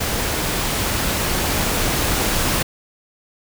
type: noise with level ramp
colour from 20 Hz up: pink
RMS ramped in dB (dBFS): -22 to -19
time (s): 0-2.63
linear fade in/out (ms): 10
effects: none